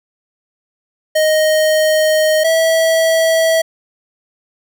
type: tone pair in turn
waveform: square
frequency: 622.3 / 650.7 Hz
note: D#5 / E5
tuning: 0 / -23 cents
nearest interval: minor second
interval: 77 cents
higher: second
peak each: -11 dBFS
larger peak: neither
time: 1.15-2.44 / 2.44-3.62 s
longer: first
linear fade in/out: 10 ms
effects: none